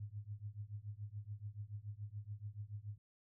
sine tone with tremolo, 103.83 Hz, G#2, in tune, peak -40 dBFS, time 0-2.98 s, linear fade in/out 5 ms, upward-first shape triangle, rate 7 Hz, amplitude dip 100%, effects none

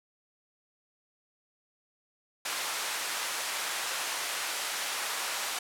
pink high-pass noise, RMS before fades -33 dBFS, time 2.45-5.59 s, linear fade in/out 5 ms, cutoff 940 Hz, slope 12 dB/octave, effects low-pass 12000 Hz 12 dB/octave

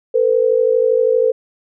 sine tone pair together, 452.4 / 505 Hz, A4 / B4, +48 / +39 cents, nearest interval major second, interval 191 cents, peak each -14 dBFS, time 0.14-1.32 s, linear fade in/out 10 ms, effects none

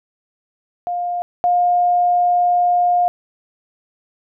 sine tone pair in turn, 706 / 709.4 Hz, F5 / F5, +19 / +27 cents, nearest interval unison, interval 8 cents, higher second, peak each -19 / -12 dBFS, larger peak second, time 0.87-1.22 / 1.44-3.08 s, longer second, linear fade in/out 0 ms, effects none

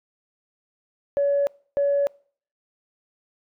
sine tone pair in turn, 566 / 566 Hz, C#5 / C#5, +36 / +36 cents, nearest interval unison, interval 0 cents, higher neither, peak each -17 dBFS, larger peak neither, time 1.17-1.47 / 1.77-2.07 s, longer neither, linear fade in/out 0 ms, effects noise-tail reverb RT60 0.5 s tail -26 dB re dry + tanh soft clip ceiling -14 dBFS

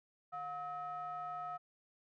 triangle ring-modulated tone, 283.4 Hz, C#4, 38 cents sharp, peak -35 dBFS, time 0.32-1.58 s, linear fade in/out 20 ms, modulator 1000 Hz, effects none

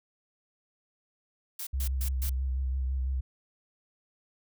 blue noise bursts, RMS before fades -37 dBFS, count 4, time 1.59-2.296 s, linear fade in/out 5 ms, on 79 ms, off 130 ms
sine tone with vibrato, 65.41 Hz, C2, in tune, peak -27 dBFS, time 1.73-3.21 s, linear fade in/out 10 ms, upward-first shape sine, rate 6 Hz, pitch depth 38 cents each way
effects none

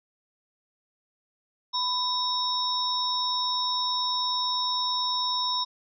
sine tone cluster, 999 / 3779 / 5390 Hz, B5 / A#7 / E8, +20 / +23 / +38 cents, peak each -29 dBFS, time 1.73-5.65 s, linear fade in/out 20 ms, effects none

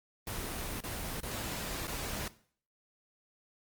pink noise with dropouts, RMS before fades -38 dBFS, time 0.27-2.28 s, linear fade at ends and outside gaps 2 ms, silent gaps 0.805-0.837 / 1.205-1.231 / 1.871-1.878 s, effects noise-tail reverb RT60 0.5 s tail -17 dB re dry + Opus 24 kbps

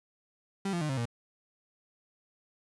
35% pulse tone with pitch steps, 196 / 172.61 / 152.01 / 133.87 / 117.9 Hz, G3 / F3 / D#3 / C3 / A#2, 0 / -20 / -40 / +40 / +20 cents, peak -28 dBFS, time 0.65-1.055 s, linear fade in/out 5 ms, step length 81 ms, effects resampled to 24000 Hz + 11-bit

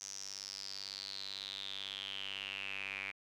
square tone with band-pass filter sweep, 49 Hz, G1, in tune, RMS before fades -44 dBFS, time 0-3.12 s, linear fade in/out 20 ms, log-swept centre 6100 to 2300 Hz, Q 8.1, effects none

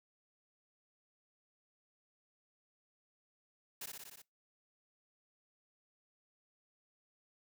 white noise with echo, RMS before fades -44 dBFS, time 3.81-3.86 s, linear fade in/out 5 ms, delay 60 ms, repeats 6, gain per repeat -2 dB, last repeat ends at 4.22 s, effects noise-tail reverb RT60 0.2 s tail -23 dB re dry + high-pass 100 Hz 12 dB/octave

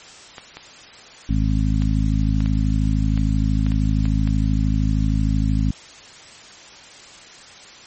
clicks, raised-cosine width 0.3 ms, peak -18 dBFS, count 10, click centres 0.382 / 0.57 / 1.821 / 2.405 / 2.46 / 3.176 / 3.665 / 3.719 / 4.055 / 4.275 s
harmonic tone, 53 Hz, G#1, 36 cents sharp, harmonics 1 / 2 / 3 / 4 / 5, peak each -19 / -22 / -24 / -25 / -26 dBFS, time 1.29-5.71 s, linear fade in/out 5 ms
effects white hiss -42 dBFS RMS until 7.86 s + MP3 32 kbps

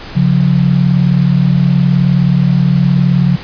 sine tone pair together, 138.81 / 177.9 Hz, C#3 / F3, +3 / +32 cents, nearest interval major third, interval 429 cents, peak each -10 dBFS, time 0.15-3.37 s, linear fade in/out 20 ms, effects pink hiss -29 dBFS RMS until 3.43 s + resampled to 11025 Hz

